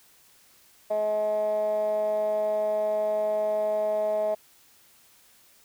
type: tone with band-pass filter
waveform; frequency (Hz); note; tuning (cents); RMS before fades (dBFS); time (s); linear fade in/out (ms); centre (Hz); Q
15% pulse; 212.4; G#3; +39; -26; 0.9-4.35; 10; 650; 6.2
effects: white hiss -58 dBFS RMS until 5.64 s